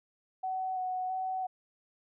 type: tone with vibrato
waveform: sine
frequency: 746 Hz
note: F#5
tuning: 14 cents sharp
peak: -31 dBFS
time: 0.43-1.47 s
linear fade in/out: 10 ms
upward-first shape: square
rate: 1.5 Hz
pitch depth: 14 cents each way
effects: none